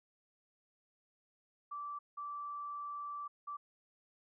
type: tone bursts at uneven times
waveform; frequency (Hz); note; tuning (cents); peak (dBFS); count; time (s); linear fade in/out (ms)
sine; 1164; D6; -16; -40; 3; 1.71-1.99 / 2.17-3.28 / 3.47-3.57; 10
effects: none